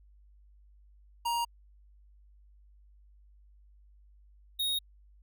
square tone pair in turn, 941 / 3749 Hz, A#5 / A#7, +16 / +9 cents, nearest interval 2 octaves, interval 2393 cents, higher second, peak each -29 / -29 dBFS, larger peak neither, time 1.25-1.45 / 4.59-4.79 s, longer neither, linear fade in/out 10 ms, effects added 50 Hz sine -56 dBFS peak until 5.22 s

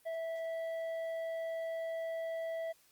triangle tone with tanh clipping, 656 Hz, E5, 9 cents flat, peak -37 dBFS, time 0.05-2.73 s, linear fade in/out 20 ms, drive 11 dB, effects white hiss -67 dBFS RMS until 2.91 s + Opus 32 kbps

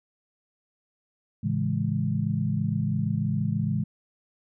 sine chord, A major seventh, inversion none, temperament equal, 110 / 138.59 / 164.81 / 207.7 Hz, A2 / C#3 / E3 / G#3, 0 / 0 / 0 / 0 cents, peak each -29 dBFS, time 1.43-3.84 s, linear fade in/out 10 ms, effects none

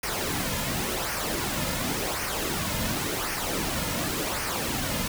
pink noise with flanger, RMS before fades -29 dBFS, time 0.03-5.08 s, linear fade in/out 5 ms, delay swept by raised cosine 0.26 to 2.66 ms, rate 0.91 Hz, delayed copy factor -0.55, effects none

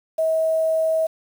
sine tone with quantisation, 642 Hz, E5, 46 cents flat, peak -17 dBFS, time 0.18-1.07 s, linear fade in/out 10 ms, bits 7, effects none

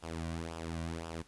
sawtooth tone with flanger, 82.41 Hz, E2, in tune, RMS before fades -40 dBFS, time 0.02-1.23 s, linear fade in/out 20 ms, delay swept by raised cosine 0.47 to 2.37 ms, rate 1.9 Hz, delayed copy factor -0.7, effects pink hiss -63 dBFS RMS until 1.27 s + resampled to 24000 Hz

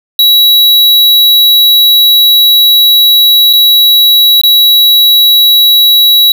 square tone with dropouts, 3900 Hz, B7, 23 cents flat, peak -3 dBFS, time 0.19-6.32 s, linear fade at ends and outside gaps 2 ms, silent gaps 3.53-3.534 / 4.414-4.435 s, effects none

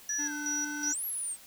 sine tone with tremolo, 5830 Hz, F#8, 26 cents flat, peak -30 dBFS, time 0.09-0.94 s, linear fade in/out 2 ms, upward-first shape square, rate 2.7 Hz, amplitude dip 75%
sine tone with pitch glide, 1719 to 1513.9 Hz, A6 to F#6, -41 to +39 cents, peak -37 dBFS, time 0.09-0.93 s, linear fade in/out 10 ms, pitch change -220 cents, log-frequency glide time 0.24-0.33 s
square tone, 293.7 Hz, D4, in tune, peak -38 dBFS, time 0.18-0.93 s, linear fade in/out 20 ms
sine exponential two-way sweep, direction up then down, 4828 to 11840 to 8180 Hz, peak -32 dBFS, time 0.83-1.37 s, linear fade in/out 50 ms, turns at 1.05 s
effects white hiss -53 dBFS RMS until 1.46 s

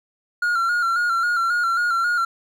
triangle tone with vibrato, 1396.9 Hz, F6, in tune, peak -16 dBFS, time 0.42-2.25 s, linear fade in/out 5 ms, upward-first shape square, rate 3.7 Hz, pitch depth 45 cents each way, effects none

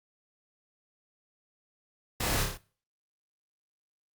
pink noise with echo, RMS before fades -31 dBFS, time 2.2-2.43 s, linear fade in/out 5 ms, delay 29 ms, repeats 5, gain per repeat -3 dB, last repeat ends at 2.575 s, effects noise-tail reverb RT60 0.4 s tail -18 dB re dry + Opus 48 kbps

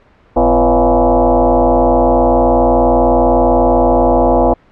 sine tone with frequency modulation, 104.2 Hz, G#2, 6 cents sharp, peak -7 dBFS, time 0.36-4.54 s, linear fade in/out 10 ms, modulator 148 Hz, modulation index 5.2, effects pink hiss -48 dBFS RMS until 4.71 s + low-pass 2000 Hz 12 dB/octave

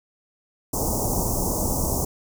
pink band-stop noise, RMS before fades -24 dBFS, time 0.73-2.05 s, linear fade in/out 5 ms, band 1000 to 5700 Hz, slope 48 dB/octave, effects none

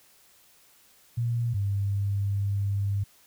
sine tone pair in turn, 118 / 99.89 Hz, A#2 / G2, +22 / +33 cents, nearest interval minor third, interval 289 cents, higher first, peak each -24 dBFS, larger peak neither, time 1.17-1.54 / 1.54-3.04 s, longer second, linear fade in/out 10 ms, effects white hiss -59 dBFS RMS until 3.26 s

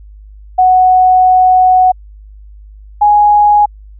sine tone pair in turn, 740 / 830.6 Hz, F#5 / G#5, 0 / 0 cents, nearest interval major second, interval 200 cents, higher second, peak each -4 dBFS, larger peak neither, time 0.58-1.92 / 3.01-3.66 s, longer first, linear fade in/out 10 ms, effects added 51 Hz sine -32 dBFS peak until 3.99 s

